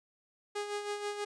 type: tone with tremolo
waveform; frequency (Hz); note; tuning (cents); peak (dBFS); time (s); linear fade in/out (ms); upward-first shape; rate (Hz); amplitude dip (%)
sawtooth; 412.1; G#4; -13; -29; 0.55-1.25; 10; sine; 6.2; 55
effects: resampled to 22050 Hz